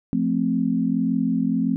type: chord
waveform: sine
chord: F major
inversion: none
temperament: equal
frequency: 174.61 / 220 / 261.6 Hz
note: F3 / A3 / C4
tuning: 0 / 0 / 0 cents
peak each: -25 / -23 / -22 dBFS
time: 0.13-1.76 s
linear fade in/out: 0 ms
effects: none